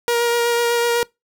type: tone with vibrato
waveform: sawtooth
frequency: 473 Hz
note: A#4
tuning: 25 cents sharp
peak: -12 dBFS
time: 0.08-1.03 s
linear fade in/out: 0 ms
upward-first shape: sine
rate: 8 Hz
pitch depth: 13 cents each way
effects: noise-tail reverb RT60 0.2 s tail -24 dB re dry